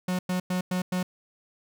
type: tone bursts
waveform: 45% pulse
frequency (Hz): 182.3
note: F#3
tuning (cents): -25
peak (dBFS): -25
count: 5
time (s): 0.08-1.03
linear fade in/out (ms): 5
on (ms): 110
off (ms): 100
effects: none